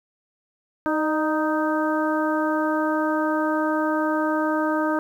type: harmonic tone with a mistuned harmonic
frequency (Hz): 311.1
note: D#4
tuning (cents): 0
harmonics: 1 / 2 / 3 / 4 / 5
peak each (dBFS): -23 / -26 / -28 / -29 / -30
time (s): 0.86-4.99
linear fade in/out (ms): 0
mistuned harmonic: 2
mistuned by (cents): -30
effects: 9-bit